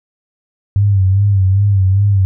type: tone with vibrato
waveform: sine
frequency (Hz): 98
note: G2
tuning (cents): 0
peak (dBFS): -8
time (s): 0.76-2.25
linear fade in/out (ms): 0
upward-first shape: sine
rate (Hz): 2.5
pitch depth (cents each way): 73
effects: none